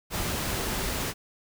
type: tone in noise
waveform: sine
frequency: 387.5 Hz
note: G4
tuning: 20 cents flat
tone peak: -40 dBFS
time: 0.49-0.88 s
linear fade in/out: 50 ms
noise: pink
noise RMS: -30 dBFS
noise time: 0.1-1.14 s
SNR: -13 dB
effects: none